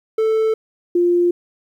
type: tone pair in turn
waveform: triangle / sine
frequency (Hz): 440.8 / 349.9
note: A4 / F4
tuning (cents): +3 / +3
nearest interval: major third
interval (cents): 400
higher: first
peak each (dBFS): -12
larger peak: neither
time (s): 0.18-0.54 / 0.95-1.31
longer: neither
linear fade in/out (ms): 5
effects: 9-bit